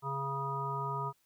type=harmonic tone; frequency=137.9 Hz; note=C#3; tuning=9 cents flat; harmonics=1 / 3 / 5 / 7 / 9; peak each=-38 / -43 / -47 / -37 / -38 dBFS; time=0.02-1.13 s; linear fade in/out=50 ms; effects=white hiss -73 dBFS RMS until 1.25 s